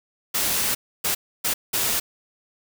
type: noise bursts at uneven times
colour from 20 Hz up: white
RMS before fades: -23 dBFS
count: 4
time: 0.34-0.75 / 1.04-1.15 / 1.44-1.54 / 1.73-2 s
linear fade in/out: 10 ms
effects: none